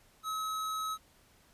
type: tone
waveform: square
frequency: 1283 Hz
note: E6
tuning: 47 cents flat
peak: -34 dBFS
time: 0.23-0.98 s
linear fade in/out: 50 ms
effects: pink hiss -64 dBFS RMS until 1.53 s + resampled to 32000 Hz